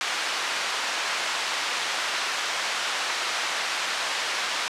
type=band-pass noise; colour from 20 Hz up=pink; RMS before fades=-28 dBFS; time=0.01-4.68 s; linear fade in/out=0 ms; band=990 to 5600 Hz; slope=12 dB/octave; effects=low-pass 10000 Hz 12 dB/octave